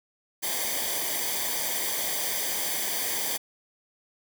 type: noise with comb filter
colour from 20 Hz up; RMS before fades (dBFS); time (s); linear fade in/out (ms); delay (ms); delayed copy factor
white; -29; 0.42-3.38; 20; 0.74; -0.75
effects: none